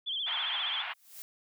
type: tone with vibrato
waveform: sine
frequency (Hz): 3297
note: G#7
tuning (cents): -13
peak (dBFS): -31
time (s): 0.06-0.83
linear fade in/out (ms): 20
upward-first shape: sine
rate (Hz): 15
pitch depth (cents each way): 100
type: band-pass noise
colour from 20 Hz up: white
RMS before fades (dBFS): -38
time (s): 0.26-0.94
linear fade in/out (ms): 20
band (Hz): 740 to 3200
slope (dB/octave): 48
type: noise with exponential growth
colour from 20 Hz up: blue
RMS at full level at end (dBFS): -42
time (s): 0.84-1.22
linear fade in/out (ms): 0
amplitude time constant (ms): 82
effects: none

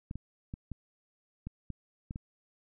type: clicks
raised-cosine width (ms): 5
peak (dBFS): -26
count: 8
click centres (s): 0.111 / 0.156 / 0.539 / 0.717 / 1.47 / 1.703 / 2.109 / 2.159
effects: none

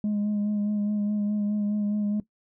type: tone with vibrato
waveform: sine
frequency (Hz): 207.7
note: G#3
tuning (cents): 0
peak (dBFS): -21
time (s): 0.04-2.2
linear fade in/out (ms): 2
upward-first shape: sine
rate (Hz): 4.8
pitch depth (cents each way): 23
effects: noise-tail reverb RT60 0.1 s tail -18 dB re dry + tanh soft clip ceiling -22 dBFS

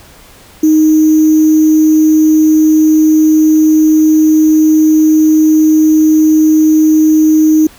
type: tone with sample-and-hold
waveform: sine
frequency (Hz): 311.7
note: D#4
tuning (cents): +3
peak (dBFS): -4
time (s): 0.63-7.67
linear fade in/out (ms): 5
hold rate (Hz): 6300
effects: pink hiss -39 dBFS RMS until 7.78 s

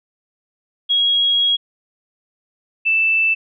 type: tone pair in turn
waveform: sine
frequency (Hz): 3302 / 2647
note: G#7 / E7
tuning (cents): -11 / +7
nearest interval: major third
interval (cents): 382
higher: first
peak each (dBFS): -13 / -13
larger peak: neither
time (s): 0.89-1.57 / 2.85-3.35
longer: first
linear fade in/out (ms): 20
effects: none

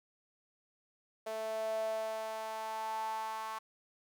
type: tone with high-pass filter sweep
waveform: sawtooth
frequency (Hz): 220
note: A3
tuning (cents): 0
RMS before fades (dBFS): -38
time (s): 1.26-3.59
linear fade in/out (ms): 10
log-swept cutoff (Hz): 580 to 1000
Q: 8.1
effects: none

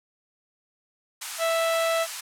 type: high-pass noise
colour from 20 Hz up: white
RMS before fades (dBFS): -33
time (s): 1.21-2.21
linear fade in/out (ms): 10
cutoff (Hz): 830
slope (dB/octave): 24
type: harmonic tone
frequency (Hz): 659.3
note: E5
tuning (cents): 0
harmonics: 1 / 2 / 3 / 4 / 5 / 6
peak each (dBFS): -23 / -29 / -33 / -35 / -37 / -39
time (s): 1.38-2.07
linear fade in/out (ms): 50
effects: low-pass 11000 Hz 12 dB/octave

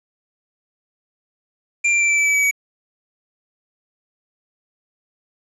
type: tone with pitch steps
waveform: square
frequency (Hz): 2379 / 2363 / 2346 / 2330 / 2314 / 2298 / 2282 / 2266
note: D7 / D7 / D7 / D7 / D7 / D7 / C#7 / C#7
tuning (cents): +22 / +10 / -2 / -14 / -26 / -38 / +50 / +37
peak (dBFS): -15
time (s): 1.84-2.512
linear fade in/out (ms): 10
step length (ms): 84
effects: resampled to 24000 Hz + 8-bit

